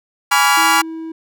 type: chord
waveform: 30% pulse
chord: G# diminished seventh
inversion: none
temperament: equal with one note detuned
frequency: 830.6 / 987.8 / 1146.5 / 1396.9 Hz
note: G#5 / B5 / D6 / F6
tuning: 0 / 0 / -42 / 0 cents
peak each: -14 dBFS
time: 0.31-0.82 s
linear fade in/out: 10 ms
type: tone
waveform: triangle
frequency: 323.8 Hz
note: E4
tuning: 31 cents flat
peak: -23 dBFS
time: 0.57-1.12 s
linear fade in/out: 5 ms
effects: none

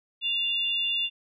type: tone pair together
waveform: sine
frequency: 2794 / 3511 Hz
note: F7 / A7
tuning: 0 / -4 cents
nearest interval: major third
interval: 396 cents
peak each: -26 / -29 dBFS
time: 0.21-1.1 s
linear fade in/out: 50 ms
effects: none

